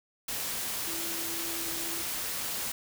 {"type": "tone in noise", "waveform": "sine", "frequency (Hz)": 333.6, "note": "E4", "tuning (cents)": 21, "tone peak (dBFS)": -42, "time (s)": [0.87, 2.02], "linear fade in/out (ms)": 5, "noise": "white", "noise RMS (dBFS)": -34, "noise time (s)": [0.28, 2.72], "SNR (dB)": -11, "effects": []}